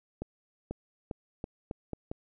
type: accelerating click train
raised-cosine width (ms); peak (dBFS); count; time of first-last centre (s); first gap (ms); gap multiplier
2; -22; 7; 0.22-2.115; 490; 0.82
effects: none